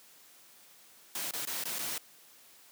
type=noise with dropouts; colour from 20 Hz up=white; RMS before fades=-36 dBFS; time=1.15-1.98 s; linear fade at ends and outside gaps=2 ms; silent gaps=1.31-1.335 / 1.452-1.472 / 1.639-1.654 / 1.786-1.79 s; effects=white hiss -58 dBFS RMS until 2.71 s + high-pass 150 Hz 12 dB/octave